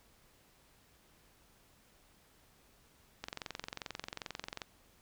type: click train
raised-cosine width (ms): 0.2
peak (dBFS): -22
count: 32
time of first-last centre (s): 3.24-4.618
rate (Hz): 22.5
effects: pink hiss -66 dBFS RMS until 5.01 s